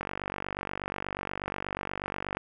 click train, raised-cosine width 0.5 ms, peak -17 dBFS, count 115, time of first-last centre 0.01-2.37 s, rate 48.3 Hz, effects none

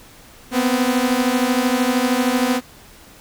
sawtooth beating tone pair, 244.7 / 257.7 Hz, B3 / C4, -16 / -26 cents, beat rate 13 Hz, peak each -15 dBFS, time 0.51-2.61 s, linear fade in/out 50 ms, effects pink hiss -45 dBFS RMS until 3.2 s

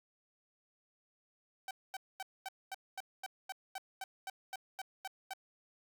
sawtooth tone bursts, 767 Hz, G5, 38 cents flat, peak -36 dBFS, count 15, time 1.68-5.335 s, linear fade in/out 2 ms, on 29 ms, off 230 ms, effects none

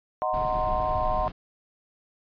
sine chord, C half-diminished seventh, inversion first, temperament equal, 622.3 / 740 / 932.3 / 1046.5 Hz, Eb5 / Gb5 / Bb5 / C6, 0 / 0 / 0 / 0 cents, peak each -29 / -28 / -33 / -29 dBFS, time 0.22-1.28 s, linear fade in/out 0 ms
brown noise, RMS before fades -32 dBFS, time 0.33-1.32 s, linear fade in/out 10 ms
effects resampled to 11025 Hz

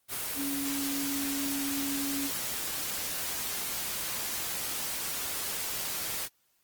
sine tone in noise, 279.1 Hz, C#4, 12 cents sharp, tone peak -32 dBFS, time 0.35-2.31 s, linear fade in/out 50 ms, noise white, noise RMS -34 dBFS, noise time 0.08-6.29 s, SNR -1 dB, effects white hiss -72 dBFS RMS until 6.63 s + Opus 24 kbps

